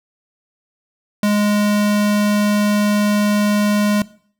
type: tone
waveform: square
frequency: 207.4 Hz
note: G#3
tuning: 2 cents flat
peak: -14 dBFS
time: 1.23-4.02 s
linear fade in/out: 2 ms
effects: noise-tail reverb RT60 0.5 s tail -19 dB re dry